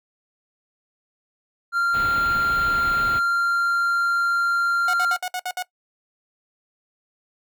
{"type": "tone", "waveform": "triangle", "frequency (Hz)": 1387, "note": "F6", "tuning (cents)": -12, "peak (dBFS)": -16, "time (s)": [1.72, 5.18], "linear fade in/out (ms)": 50}
{"type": "band-stop noise", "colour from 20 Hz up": "pink", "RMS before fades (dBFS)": -33, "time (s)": [1.93, 3.2], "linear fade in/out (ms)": 20, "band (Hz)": [4200, 15000], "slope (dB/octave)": 48}
{"type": "tone bursts", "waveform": "sawtooth", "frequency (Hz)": 731, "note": "F#5", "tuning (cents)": -21, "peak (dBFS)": -21, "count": 7, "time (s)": [4.88, 5.625], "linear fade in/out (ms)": 2, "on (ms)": 55, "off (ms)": 60}
{"effects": ["noise-tail reverb RT60 0.1 s tail -19 dB re dry"]}